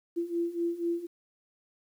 sine beating tone pair, 338.4 / 342.5 Hz, E4 / F4, +45 / -34 cents, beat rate 4.1 Hz, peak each -33 / -30 dBFS, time 0.16-1.07 s, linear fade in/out 20 ms, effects 10-bit

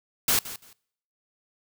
white noise with echo, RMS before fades -22 dBFS, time 0.28-0.39 s, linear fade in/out 2 ms, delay 170 ms, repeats 2, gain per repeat -15 dB, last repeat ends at 0.73 s, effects noise-tail reverb RT60 0.7 s tail -25 dB re dry

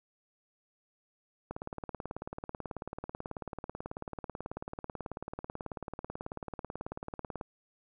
click train, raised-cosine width 1 ms, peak -24 dBFS, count 109, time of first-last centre 1.51-7.412 s, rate 18.3 Hz, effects none

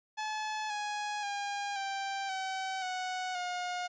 sawtooth tone with pitch steps, 859 / 833.6 / 808.9 / 785 / 761.8 / 739.2 / 717.3 Hz, A5 / G#5 / G#5 / G5 / G5 / F#5 / F5, -42 / +6 / -46 / +2 / -50 / -2 / +46 cents, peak -30 dBFS, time 0.17-3.88 s, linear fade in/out 20 ms, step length 530 ms, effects resampled to 16000 Hz

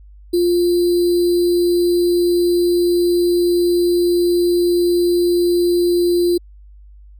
sine tone with sample-and-hold, 349.2 Hz, F4, in tune, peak -12 dBFS, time 0.33-6.38 s, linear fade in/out 10 ms, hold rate 4410 Hz, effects added 50 Hz sine -39 dBFS peak until 7.19 s

